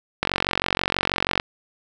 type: click train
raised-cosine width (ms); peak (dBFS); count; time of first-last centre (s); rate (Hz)
0.3; -3; 55; 0.23-1.399; 46.2
effects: none